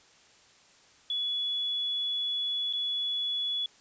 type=tone with dropouts; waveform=sine; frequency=3402 Hz; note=G#7; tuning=41 cents sharp; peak=-28 dBFS; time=1.1-3.66 s; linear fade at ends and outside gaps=2 ms; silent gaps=2.728-2.734 s; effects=white hiss -59 dBFS RMS until 3.8 s + resampled to 16000 Hz